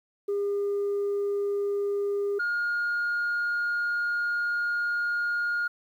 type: tone pair in turn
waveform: sine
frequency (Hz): 404.1 / 1423.5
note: G#4 / F6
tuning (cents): -47 / +33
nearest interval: octave + minor seventh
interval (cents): 2180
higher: second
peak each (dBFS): -23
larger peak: neither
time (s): 0.28-2.39 / 2.39-5.68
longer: second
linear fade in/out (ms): 10
effects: tanh soft clip ceiling -23 dBFS + 10-bit